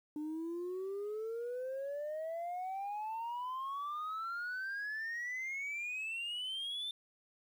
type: exponential sweep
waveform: sine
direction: up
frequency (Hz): 297.4 to 3581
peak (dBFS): -35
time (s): 0.16-6.91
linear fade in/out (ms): 2
effects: tanh soft clip ceiling -36 dBFS + 11-bit